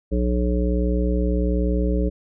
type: harmonic tone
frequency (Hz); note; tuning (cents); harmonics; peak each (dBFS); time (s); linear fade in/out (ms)
60.6; B1; -32; 1 / 3 / 5 / 7 / 9; -20 / -25 / -27 / -28 / -30; 0.11-2.1; 20
effects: none